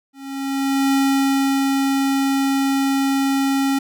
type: tone with ADSR envelope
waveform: square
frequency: 272.8 Hz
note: C#4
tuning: 28 cents flat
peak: -15 dBFS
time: 0.13-3.79 s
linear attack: 800 ms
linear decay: 690 ms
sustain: -2 dB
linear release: 8 ms
effects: none